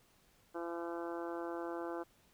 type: harmonic tone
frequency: 169.9 Hz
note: F3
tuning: 47 cents flat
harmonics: 2 / 3 / 4 / 5 / 6 / 7 / 8 / 9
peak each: -41 / -45 / -47 / -49 / -51 / -52 / -53 / -54 dBFS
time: 0.54-2.04 s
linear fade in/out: 20 ms
effects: pink hiss -69 dBFS RMS until 2.33 s